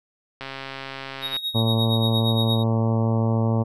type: click train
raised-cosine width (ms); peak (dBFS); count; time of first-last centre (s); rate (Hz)
0.3; -17; 130; 0.41-1.366; 135
type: tone with tremolo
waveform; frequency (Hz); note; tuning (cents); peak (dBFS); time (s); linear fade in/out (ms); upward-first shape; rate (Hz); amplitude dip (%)
triangle; 3766; A#7; +17; -21; 1.21-2.64; 50; sine; 8.6; 75
type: harmonic tone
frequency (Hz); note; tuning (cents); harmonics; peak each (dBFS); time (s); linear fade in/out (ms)
113.1; A2; +48; 1 / 2 / 3 / 4 / 5 / 6 / 7 / 8 / 9 / 10; -20 / -24 / -33 / -31 / -31 / -36 / -37 / -36 / -41 / -41; 1.54-3.64; 20
effects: none